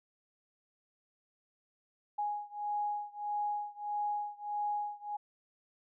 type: beating tone pair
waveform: sine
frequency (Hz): 829 / 830.6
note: G#5 / G#5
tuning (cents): -3 / 0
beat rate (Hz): 1.6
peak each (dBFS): -36 / -37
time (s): 2.18-5.17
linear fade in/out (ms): 10
effects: none